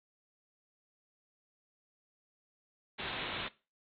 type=low-pass noise; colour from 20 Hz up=white; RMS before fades=-39 dBFS; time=2.98-3.49 s; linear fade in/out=20 ms; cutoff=3900 Hz; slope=96 dB/octave; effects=noise-tail reverb RT60 0.3 s tail -19 dB re dry + MP3 32 kbps